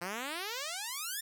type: exponential sweep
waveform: 5% pulse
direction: up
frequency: 168 to 1822 Hz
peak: -25 dBFS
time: 0.01-1.21 s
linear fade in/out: 10 ms
effects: none